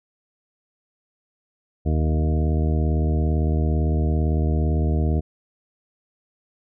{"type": "harmonic tone with a mistuned harmonic", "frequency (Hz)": 77.78, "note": "D#2", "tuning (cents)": 0, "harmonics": [1, 2, 3, 4, 5, 6, 8, 9], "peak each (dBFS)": [-19, -25, -29, -31, -33, -35, -37, -38], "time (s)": [1.85, 5.21], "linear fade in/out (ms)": 20, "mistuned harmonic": 1, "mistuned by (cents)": -27, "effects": []}